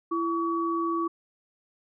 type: tone pair together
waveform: sine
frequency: 334.7 / 1133.6 Hz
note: E4 / C#6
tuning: +26 / +38 cents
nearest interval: octave + major sixth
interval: 2112 cents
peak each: -27 / -28 dBFS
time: 0.11-1.08 s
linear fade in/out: 10 ms
effects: none